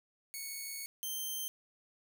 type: tone pair in turn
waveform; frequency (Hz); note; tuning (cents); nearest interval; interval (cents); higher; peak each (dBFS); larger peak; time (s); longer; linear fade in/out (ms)
5% pulse; 2217 / 3135; C#7 / G7; 0 / -1; tritone; 599; second; -30 / -28; second; 0.34-0.86 / 1.03-1.48; first; 0
effects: none